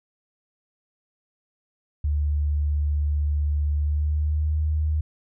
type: tone with pitch glide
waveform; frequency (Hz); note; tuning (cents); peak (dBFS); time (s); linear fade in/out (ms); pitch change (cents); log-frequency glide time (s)
sine; 73.7 to 76.79; D2 to D#2; +7 to -22; -20; 2.04-5.01; 5; +71; 3.76-4.57
effects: none